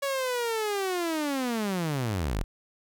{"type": "linear sweep", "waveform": "sawtooth", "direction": "down", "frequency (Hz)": [563, 34.12], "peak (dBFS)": -23, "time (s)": [0.02, 2.44], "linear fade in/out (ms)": 10, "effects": []}